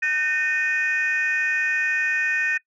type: tone cluster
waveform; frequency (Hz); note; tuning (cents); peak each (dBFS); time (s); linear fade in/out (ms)
sine; 1523 / 1827 / 2485; F#6 / A#6 / D#7; +50 / -35 / -3; -27 / -21 / -24; 0.02-2.58; 10
effects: noise-tail reverb RT60 0.1 s tail -22 dB re dry + tanh soft clip ceiling -14 dBFS